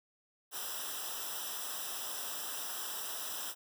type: noise with comb filter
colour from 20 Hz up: white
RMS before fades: -40 dBFS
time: 0.51-3.55 s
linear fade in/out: 50 ms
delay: 0.45 ms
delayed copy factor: -0.95
effects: none